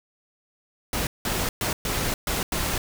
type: noise bursts at uneven times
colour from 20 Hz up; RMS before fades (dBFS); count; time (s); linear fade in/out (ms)
pink; -26; 6; 0.93-1.07 / 1.25-1.49 / 1.61-1.73 / 1.85-2.14 / 2.27-2.43 / 2.52-2.78; 2
effects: none